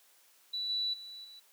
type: tone with level steps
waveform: sine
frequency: 3951 Hz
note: B7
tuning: in tune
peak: -33 / -30 / -44 / -49 dBFS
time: 0.53-1.4 s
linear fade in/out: 10 ms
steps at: 0.69 / 0.93 / 1.24 s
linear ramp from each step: 10 ms
effects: white hiss -64 dBFS RMS until 1.52 s + high-pass 400 Hz 12 dB/octave